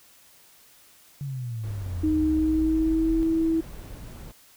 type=exponential sweep; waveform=sine; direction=down; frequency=143.3 to 38.89 Hz; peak=-29 dBFS; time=1.21-3.23 s; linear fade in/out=0 ms
type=noise; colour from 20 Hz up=brown; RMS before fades=-39 dBFS; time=1.63-4.32 s; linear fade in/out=10 ms
type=tone with pitch glide; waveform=sine; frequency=310 to 324.8 Hz; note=D#4 to E4; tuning=-6 to -26 cents; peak=-20 dBFS; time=2.03-3.61 s; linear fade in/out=10 ms; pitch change=+80 cents; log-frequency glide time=2.2-3.17 s
effects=white hiss -55 dBFS RMS until 4.56 s